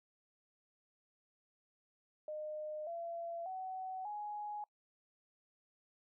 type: tone with pitch steps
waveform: sine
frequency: 611 / 677.9 / 752.2 / 834.7 Hz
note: D#5 / E5 / F#5 / G#5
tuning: -32 / +48 / +28 / +9 cents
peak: -40 dBFS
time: 2.28-4.64 s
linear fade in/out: 2 ms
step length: 590 ms
effects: noise-tail reverb RT60 0.1 s tail -24 dB re dry